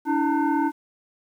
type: tone with frequency modulation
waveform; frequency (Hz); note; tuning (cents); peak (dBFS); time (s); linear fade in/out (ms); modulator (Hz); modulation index
sine; 286.6; D4; -42; -19; 0.05-0.72; 50; 610; 1.3
effects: 9-bit